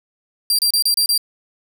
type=tone bursts; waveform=sawtooth; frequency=4728 Hz; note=D8; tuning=11 cents sharp; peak=-11 dBFS; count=6; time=0.5-1.178 s; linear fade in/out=2 ms; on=88 ms; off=30 ms; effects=none